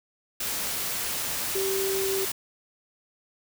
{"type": "tone in noise", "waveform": "sine", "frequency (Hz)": 387.3, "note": "G4", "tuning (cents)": -21, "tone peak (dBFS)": -26, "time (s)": [1.55, 2.25], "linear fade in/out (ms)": 5, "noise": "white", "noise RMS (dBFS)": -30, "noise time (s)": [0.4, 2.32], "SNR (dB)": 1, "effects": []}